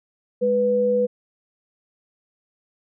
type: tone pair together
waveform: sine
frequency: 207.4 / 493.9 Hz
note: G#3 / B4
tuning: -2 / 0 cents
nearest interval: octave + minor third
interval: 1502 cents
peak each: -26 / -17 dBFS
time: 0.41-1.07 s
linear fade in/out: 20 ms
effects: none